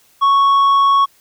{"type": "tone with tanh clipping", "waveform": "sine", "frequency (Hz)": 1108.7, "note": "C#6", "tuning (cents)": 0, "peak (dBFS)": -10, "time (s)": [0.21, 1.06], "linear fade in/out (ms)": 20, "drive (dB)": 5, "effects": ["white hiss -53 dBFS RMS until 1.2 s"]}